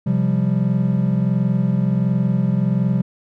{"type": "chord", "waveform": "triangle", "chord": "C suspended fourth", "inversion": "none", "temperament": "equal", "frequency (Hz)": [130.81, 174.61, 196], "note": ["C3", "F3", "G3"], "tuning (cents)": [0, 0, 0], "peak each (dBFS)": -18, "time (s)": [0.06, 3.02], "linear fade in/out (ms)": 10, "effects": []}